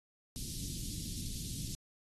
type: band-stop noise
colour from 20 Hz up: pink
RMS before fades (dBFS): -41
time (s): 0.36-1.75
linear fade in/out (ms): 0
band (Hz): 260 to 3900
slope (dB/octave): 24
effects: AAC 32 kbps